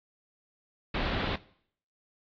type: low-pass noise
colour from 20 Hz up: pink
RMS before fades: -31 dBFS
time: 0.94-1.36 s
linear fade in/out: 5 ms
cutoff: 4100 Hz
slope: 48 dB/octave
effects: noise-tail reverb RT60 0.6 s tail -19 dB re dry + AAC 48 kbps